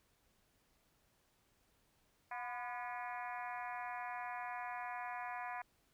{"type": "harmonic tone with a mistuned harmonic", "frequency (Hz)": 242.5, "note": "B3", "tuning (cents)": -31, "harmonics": [3, 4, 5, 6, 7, 8, 9, 10], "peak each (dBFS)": [-45, -46, -53, -54, -50, -54, -54, -56], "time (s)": [2.31, 5.62], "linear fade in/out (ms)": 5, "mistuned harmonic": 4, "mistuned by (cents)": 49, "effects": ["pink hiss -75 dBFS RMS until 5.93 s"]}